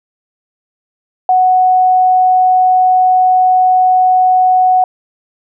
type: tone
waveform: sine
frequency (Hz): 740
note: F#5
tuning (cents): 0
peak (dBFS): -6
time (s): 1.29-4.84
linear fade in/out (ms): 2
effects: none